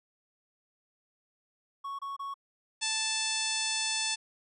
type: tone bursts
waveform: triangle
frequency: 1108.7 Hz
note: C#6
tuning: in tune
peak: -33 dBFS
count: 3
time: 1.84-2.342 s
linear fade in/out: 10 ms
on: 150 ms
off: 26 ms
type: harmonic tone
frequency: 880 Hz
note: A5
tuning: in tune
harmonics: 1 / 2 / 3 / 4 / 5 / 6 / 7 / 8 / 9 / 10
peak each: -41 / -41 / -36 / -36 / -37 / -37 / -38 / -42 / -40 / -39 dBFS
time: 2.81-4.16 s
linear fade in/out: 20 ms
effects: none